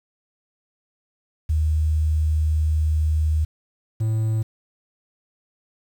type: tone pair in turn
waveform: sine / triangle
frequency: 77.7 / 110.2 Hz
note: D#2 / A2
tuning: -2 / +3 cents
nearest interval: tritone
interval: 605 cents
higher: second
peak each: -17 / -17 dBFS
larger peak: neither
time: 1.49-3.45 / 4-4.43 s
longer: first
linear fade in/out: 10 ms
effects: 8-bit